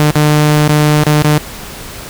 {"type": "tone with dropouts", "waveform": "sawtooth", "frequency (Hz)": 150.3, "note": "D3", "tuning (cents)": 40, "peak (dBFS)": -3, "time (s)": [0, 1.38], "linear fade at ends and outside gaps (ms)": 0, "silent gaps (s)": [[0.109, 0.156], [0.679, 0.691], [1.035, 1.067], [1.221, 1.246]], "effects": ["pink hiss -28 dBFS RMS until 2.09 s"]}